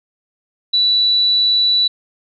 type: tone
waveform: sine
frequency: 3951 Hz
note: B7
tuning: in tune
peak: -11 dBFS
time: 0.73-1.88 s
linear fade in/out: 10 ms
effects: none